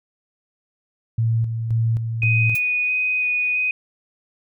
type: tone with tremolo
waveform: sine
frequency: 113.9 Hz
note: A#2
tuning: 40 cents flat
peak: -16 dBFS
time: 1.18-2.55 s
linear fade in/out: 5 ms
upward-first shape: square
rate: 1.9 Hz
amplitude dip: 50%
type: tone with vibrato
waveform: sine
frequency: 2489 Hz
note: D#7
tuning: in tune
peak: -18 dBFS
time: 2.22-3.71 s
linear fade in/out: 2 ms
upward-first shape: square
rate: 1.5 Hz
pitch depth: 9 cents each way
type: noise with exponential decay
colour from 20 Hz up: blue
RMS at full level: -28 dBFS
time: 2.55-2.63 s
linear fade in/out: 2 ms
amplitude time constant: 16 ms
effects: none